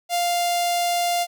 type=tone with notch filter; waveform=sawtooth; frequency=698.5 Hz; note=F5; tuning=in tune; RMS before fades=-22 dBFS; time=0.09-1.27 s; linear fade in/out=50 ms; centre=1500 Hz; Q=1.2; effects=none